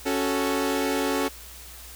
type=chord; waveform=sawtooth; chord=F# minor; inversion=second; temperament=equal; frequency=277.2 / 370 / 440 Hz; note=C#4 / F#4 / A4; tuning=0 / 0 / 0 cents; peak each=-22 / -26 / -24 dBFS; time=0.05-1.29 s; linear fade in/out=20 ms; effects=added 60 Hz sine -46 dBFS peak until 1.95 s + white hiss -44 dBFS RMS until 1.95 s